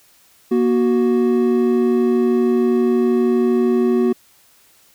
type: tone pair together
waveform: triangle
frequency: 238.7 / 371.3 Hz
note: A#3 / F#4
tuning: +41 / +6 cents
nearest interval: minor sixth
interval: 765 cents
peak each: -14 dBFS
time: 0.51-4.13 s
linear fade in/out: 10 ms
effects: white hiss -53 dBFS RMS until 4.94 s